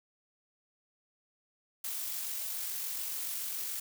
blue noise with amplitude modulation, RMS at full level -36 dBFS, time 1.84-3.8 s, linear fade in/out 5 ms, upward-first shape sine, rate 47 Hz, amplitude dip 25%, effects none

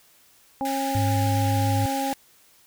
harmonic tone, 271.4 Hz, C#4, 36 cents flat, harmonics 1 / 2 / 3, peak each -28 / -32 / -26 dBFS, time 0.61-2.13 s, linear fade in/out 0 ms
pink high-pass noise, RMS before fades -36 dBFS, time 0.65-2.14 s, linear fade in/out 2 ms, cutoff 1400 Hz, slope 96 dB/octave
sine tone with vibrato, 102.8 Hz, G#2, 17 cents flat, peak -21 dBFS, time 0.95-1.86 s, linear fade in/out 0 ms, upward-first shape sine, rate 7.3 Hz, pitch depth 21 cents each way
effects white hiss -57 dBFS RMS until 2.66 s

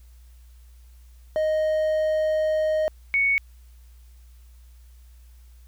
triangle / sine tone pair in turn, 622.3 / 2222 Hz, D#5 / C#7, 0 / +4 cents, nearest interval octave + minor seventh, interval 2204 cents, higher second, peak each -18 dBFS, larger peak neither, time 1.36-2.88 / 3.14-3.38 s, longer first, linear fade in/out 0 ms, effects added 60 Hz sine -46 dBFS peak until 5.67 s + white hiss -63 dBFS RMS until 5.67 s

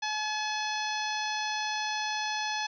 harmonic tone, 854 Hz, G#5, 48 cents sharp, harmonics 1 / 2 / 3 / 4 / 5 / 6 / 7, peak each -33 / -36 / -38 / -39 / -40 / -41 / -41 dBFS, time 0.02-2.67 s, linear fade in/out 10 ms, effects none

